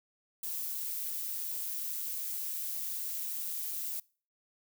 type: noise with amplitude modulation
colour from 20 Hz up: violet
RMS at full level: -35 dBFS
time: 0.43-4 s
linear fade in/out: 5 ms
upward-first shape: sine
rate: 158 Hz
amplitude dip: 40%
effects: noise-tail reverb RT60 0.4 s tail -24 dB re dry